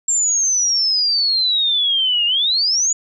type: exponential two-way sweep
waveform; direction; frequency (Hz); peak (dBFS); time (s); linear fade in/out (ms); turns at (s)
sine; down then up; 7459 to 2796 to 6980; -14; 0.08-2.93; 5; 2.26
effects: none